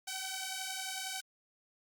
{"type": "beating tone pair", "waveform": "5% pulse", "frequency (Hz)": [757, 768], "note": ["F#5", "G5"], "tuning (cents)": [39, -36], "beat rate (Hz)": 11, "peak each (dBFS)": -29, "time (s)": [0.07, 1.21], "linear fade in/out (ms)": 10, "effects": ["Opus 48 kbps"]}